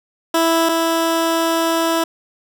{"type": "tone pair in turn", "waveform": "15% pulse", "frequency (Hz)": [329.6, 329.6], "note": ["E4", "E4"], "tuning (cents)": [0, 0], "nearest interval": "unison", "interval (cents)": 0, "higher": "neither", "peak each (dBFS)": [-7, -9], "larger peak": "first", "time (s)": [[0.34, 0.69], [0.69, 2.04]], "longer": "second", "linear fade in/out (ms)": 5, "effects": []}